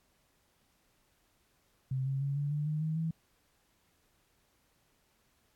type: tone with pitch steps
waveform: sine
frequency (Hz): 131.5 / 135.51 / 139.64 / 143.9 / 148.29 / 152.81 / 157.47 / 162.27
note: C3 / C#3 / C#3 / D3 / D3 / D#3 / D#3 / E3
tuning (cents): +9 / -39 / +13 / -35 / +17 / -31 / +21 / -27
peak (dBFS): -30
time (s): 1.91-3.11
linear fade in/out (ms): 5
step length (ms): 150
effects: pink hiss -72 dBFS RMS until 5.55 s + AAC 64 kbps

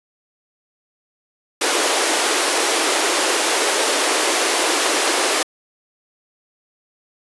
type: high-pass noise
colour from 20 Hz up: pink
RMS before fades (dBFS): -18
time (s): 1.61-5.43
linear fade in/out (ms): 5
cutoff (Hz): 310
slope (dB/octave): 48
effects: resampled to 24000 Hz

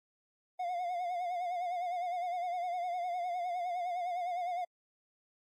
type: tone with vibrato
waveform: triangle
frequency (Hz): 711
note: F5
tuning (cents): +31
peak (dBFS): -31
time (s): 0.59-4.65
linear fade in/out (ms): 10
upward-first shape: sine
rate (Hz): 9.8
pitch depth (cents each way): 62
effects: AAC 64 kbps

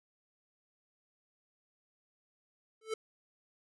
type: tone with exponential growth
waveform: square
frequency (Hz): 440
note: A4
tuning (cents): 0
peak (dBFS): -31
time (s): 2.81-2.94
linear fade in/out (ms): 5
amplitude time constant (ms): 28
effects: resampled to 24000 Hz

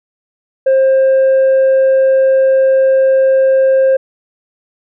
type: tone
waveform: sine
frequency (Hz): 531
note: C5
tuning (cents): +25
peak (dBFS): -4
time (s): 0.66-3.97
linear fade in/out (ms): 10
effects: tanh soft clip ceiling -6 dBFS

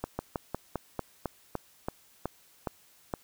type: slowing click train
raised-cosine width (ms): 1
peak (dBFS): -17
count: 12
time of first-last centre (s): 0.04-3.138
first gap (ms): 150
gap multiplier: 1.12
effects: white hiss -61 dBFS RMS until 3.23 s

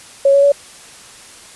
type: tone with pitch steps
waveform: sine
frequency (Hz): 553 / 560.1 / 567.2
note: C#5 / C#5 / C#5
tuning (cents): -4 / +18 / +40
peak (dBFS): -7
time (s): 0.25-0.52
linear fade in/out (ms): 5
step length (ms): 90
effects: white hiss -39 dBFS RMS until 1.55 s + resampled to 24000 Hz

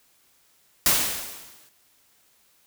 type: noise with exponential decay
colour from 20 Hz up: white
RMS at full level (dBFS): -17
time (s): 0.86-1.69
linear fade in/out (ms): 1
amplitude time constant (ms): 180
effects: white hiss -62 dBFS RMS until 2.66 s

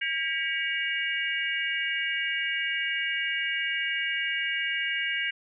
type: tone cluster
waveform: sine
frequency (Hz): 1616 / 1946 / 2257 / 2839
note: G#6 / B6 / C#7 / F7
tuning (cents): -48 / -26 / +31 / +28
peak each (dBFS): -32 / -33 / -31 / -32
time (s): 0.01-5.31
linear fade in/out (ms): 10
effects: none

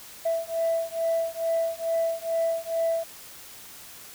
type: beating tone pair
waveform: sine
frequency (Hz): 660 / 662.3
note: E5 / E5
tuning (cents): +2 / +8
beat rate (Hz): 2.3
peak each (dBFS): -26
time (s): 0.25-3.04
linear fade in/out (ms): 10
effects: tanh soft clip ceiling -18 dBFS + white hiss -45 dBFS RMS until 4.14 s

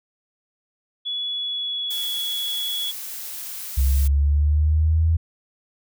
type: tone with pitch glide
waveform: sine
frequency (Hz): 3400 to 3371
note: G#7 to G#7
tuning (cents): +40 to +25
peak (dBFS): -24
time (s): 1.05-2.92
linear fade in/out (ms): 20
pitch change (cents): -15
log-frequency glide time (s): 1.26-2.11
type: noise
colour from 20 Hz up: blue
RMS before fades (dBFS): -33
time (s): 1.9-4.08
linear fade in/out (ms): 10
type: linear sweep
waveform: sine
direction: up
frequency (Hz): 66.2 to 82.41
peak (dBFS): -15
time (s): 3.77-5.17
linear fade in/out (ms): 10
effects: none

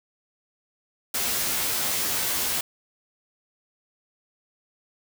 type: noise with comb filter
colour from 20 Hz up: white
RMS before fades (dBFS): -26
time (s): 1.14-2.61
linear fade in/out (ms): 5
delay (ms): 13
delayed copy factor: +0.8
effects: none

